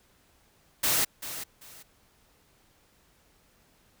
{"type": "noise with echo", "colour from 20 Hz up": "white", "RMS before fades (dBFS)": -25, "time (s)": [0.83, 1.05], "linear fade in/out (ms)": 10, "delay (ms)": 390, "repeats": 2, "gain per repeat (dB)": -12, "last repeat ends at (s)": 1.83, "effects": ["pink hiss -64 dBFS RMS until 4 s"]}